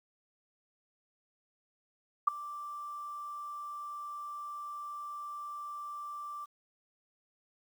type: tone with ADSR envelope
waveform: sine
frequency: 1174.7 Hz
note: D6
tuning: in tune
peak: -18 dBFS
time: 2.27-6.46 s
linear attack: 10 ms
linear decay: 7 ms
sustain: -21 dB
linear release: 21 ms
effects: 10-bit